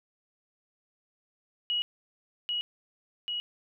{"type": "tone with echo", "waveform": "sine", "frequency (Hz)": 2908, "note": "F#7", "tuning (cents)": -31, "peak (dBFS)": -26, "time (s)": [1.7, 1.82], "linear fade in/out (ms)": 0, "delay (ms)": 790, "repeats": 2, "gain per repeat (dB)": -2, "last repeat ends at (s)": 3.4, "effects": []}